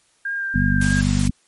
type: tone with vibrato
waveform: sine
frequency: 1600 Hz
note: G6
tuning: 35 cents sharp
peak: -22 dBFS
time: 0.25-1.01 s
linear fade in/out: 5 ms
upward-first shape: sine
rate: 3.2 Hz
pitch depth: 18 cents each way
type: harmonic tone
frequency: 49 Hz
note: G1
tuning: in tune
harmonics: 1 / 2 / 3 / 4 / 5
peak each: -22 / -22 / -22 / -22 / -22 dBFS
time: 0.54-1.31 s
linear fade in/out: 10 ms
type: noise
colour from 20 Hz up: white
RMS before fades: -29 dBFS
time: 0.81-1.28 s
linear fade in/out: 5 ms
effects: white hiss -60 dBFS RMS until 1.47 s + MP3 48 kbps